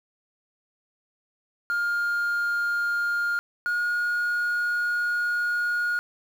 sine tone pair in turn, 1410 / 1436.3 Hz, F6 / F6, +16 / +48 cents, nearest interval unison, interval 32 cents, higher second, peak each -20 dBFS, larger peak neither, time 1.7-3.39 / 3.66-5.99 s, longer second, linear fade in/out 0 ms, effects tanh soft clip ceiling -22 dBFS + 8-bit

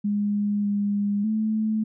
sine tone with pitch steps, 205.6 / 203.5 / 217.4 Hz, G#3 / G#3 / A3, -17 / -35 / -21 cents, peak -21 dBFS, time 0.04-1.84 s, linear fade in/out 10 ms, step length 600 ms, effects none

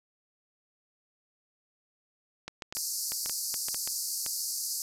clicks, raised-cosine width 0.2 ms, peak -20 dBFS, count 12, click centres 2.48 / 2.622 / 2.725 / 2.769 / 3.12 / 3.26 / 3.296 / 3.542 / 3.685 / 3.745 / 3.875 / 4.263 s
pink band-pass noise, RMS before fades -34 dBFS, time 2.75-4.82 s, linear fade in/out 0 ms, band 4500 to 14000 Hz, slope 96 dB/octave
effects none

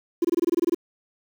sine tone bursts, 343.1 Hz, F4, 31 cents flat, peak -15 dBFS, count 11, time 0.22-0.746 s, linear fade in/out 5 ms, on 26 ms, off 24 ms, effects tanh soft clip ceiling -15 dBFS + 7-bit

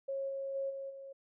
sine tone with level steps, 545 Hz, C#5, 29 cents flat, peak -34 / -36 / -33 / -39 / -45 dBFS, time 0.08-1.13 s, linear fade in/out 10 ms, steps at 0.28 / 0.54 / 0.69 / 0.89 s, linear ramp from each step 20 ms, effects none

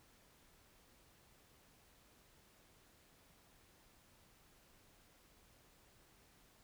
silence, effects pink hiss -68 dBFS RMS until 6.63 s

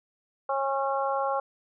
harmonic tone, 273 Hz, C#4, 26 cents flat, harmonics 2 / 3 / 4 / 5, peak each -29 / -29 / -31 / -35 dBFS, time 0.49-1.4 s, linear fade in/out 5 ms, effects none

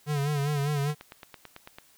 square tone with vibrato, 144.7 Hz, D3, 25 cents flat, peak -26 dBFS, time 0.06-0.95 s, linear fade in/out 50 ms, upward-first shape sine, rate 5 Hz, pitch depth 68 cents each way
click train, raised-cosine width 0.3 ms, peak -26 dBFS, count 9, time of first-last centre 0.9-1.785 s, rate 9.04 Hz
effects white hiss -60 dBFS RMS until 1.97 s

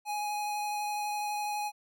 square tone with vibrato, 834 Hz, G#5, 7 cents sharp, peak -32 dBFS, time 0.05-1.72 s, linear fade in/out 50 ms, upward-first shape sine, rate 12 Hz, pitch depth 11 cents each way, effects none

